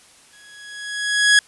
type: tone with exponential growth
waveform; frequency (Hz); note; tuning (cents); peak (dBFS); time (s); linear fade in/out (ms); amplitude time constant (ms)
sawtooth; 1670; G#6; +9; -5; 0.33-1.39; 2; 230
effects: white hiss -50 dBFS RMS until 1.47 s + resampled to 24000 Hz